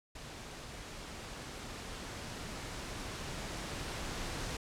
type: noise with level ramp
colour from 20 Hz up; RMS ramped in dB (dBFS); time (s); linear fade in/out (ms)
pink; -47 to -39; 0.15-4.57; 5
effects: low-pass 8000 Hz 12 dB/octave